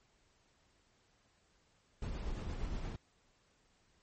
brown noise with tremolo, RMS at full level -38 dBFS, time 2.02-2.96 s, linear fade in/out 2 ms, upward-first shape triangle, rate 8.5 Hz, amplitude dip 35%, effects pink hiss -72 dBFS RMS until 4.02 s + MP3 32 kbps

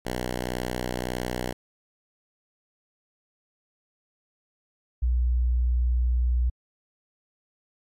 5% pulse / sine tone pair in turn, 61.74 / 60.89 Hz, B1 / B1, 0 / -24 cents, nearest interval unison, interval 24 cents, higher first, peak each -17 / -20 dBFS, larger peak first, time 0.05-1.53 / 5.02-6.5 s, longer neither, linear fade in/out 10 ms, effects AAC 64 kbps

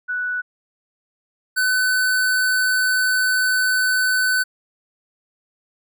sine / square tone pair in turn, 1480 / 1508.5 Hz, F#6 / F#6, 0 / +33 cents, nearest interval unison, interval 33 cents, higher second, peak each -21 / -17 dBFS, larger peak second, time 0.08-0.42 / 1.56-4.44 s, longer second, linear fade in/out 20 ms, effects none

